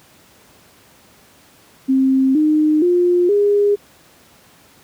sine tone with pitch steps, 265.1 / 306.3 / 353.9 / 408.8 Hz, C4 / D#4 / F4 / G#4, +23 / -27 / +23 / -27 cents, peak -11 dBFS, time 1.88-3.76 s, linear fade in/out 20 ms, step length 470 ms, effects pink hiss -49 dBFS RMS until 4.83 s + high-pass 100 Hz 12 dB/octave

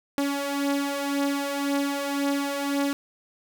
sawtooth beating tone pair, 280 / 281.9 Hz, C#4 / C#4, +18 / +29 cents, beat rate 1.9 Hz, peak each -26 / -22 dBFS, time 0.18-2.93 s, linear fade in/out 0 ms, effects none

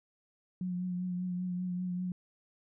sine tone with vibrato, 180.5 Hz, F#3, 43 cents flat, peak -32 dBFS, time 0.61-2.12 s, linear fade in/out 2 ms, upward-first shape triangle, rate 5.1 Hz, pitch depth 31 cents each way, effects none

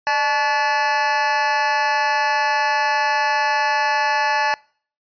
25% pulse tone with amplitude modulation, 866 Hz, A5, 28 cents flat, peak -9 dBFS, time 0.07-4.54 s, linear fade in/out 0 ms, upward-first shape sine, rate 265 Hz, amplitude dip 80%, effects noise-tail reverb RT60 0.5 s tail -25 dB re dry + resampled to 11025 Hz

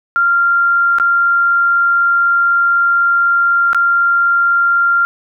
sine tone with dropouts, 1388 Hz, F6, 11 cents flat, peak -9 dBFS, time 0.16-5.05 s, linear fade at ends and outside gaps 0 ms, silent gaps 0.985-0.999 / 3.731-3.747 s, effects none

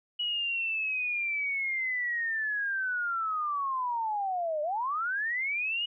sine linear two-way sweep, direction down then up, 2930 to 587.3 to 2930 Hz, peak -28 dBFS, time 0.19-5.86 s, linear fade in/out 10 ms, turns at 4.62 s, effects none

